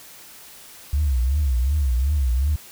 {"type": "tone with vibrato", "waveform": "sine", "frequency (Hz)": 67.3, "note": "C2", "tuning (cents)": 49, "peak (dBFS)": -16, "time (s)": [0.93, 2.56], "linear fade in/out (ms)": 5, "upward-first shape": "triangle", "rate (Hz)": 2.7, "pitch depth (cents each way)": 240, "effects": ["tanh soft clip ceiling -13 dBFS", "white hiss -44 dBFS RMS until 2.71 s"]}